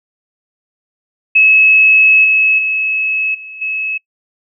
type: tone with level steps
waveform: sine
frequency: 2582 Hz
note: E7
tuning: 37 cents flat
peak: -5 / -8 / -13 / -28 / -16 dBFS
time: 1.35-3.98 s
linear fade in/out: 10 ms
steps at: 2.24 / 2.58 / 3.34 / 3.61 s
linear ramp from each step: 10 ms
effects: noise-tail reverb RT60 0.1 s tail -25 dB re dry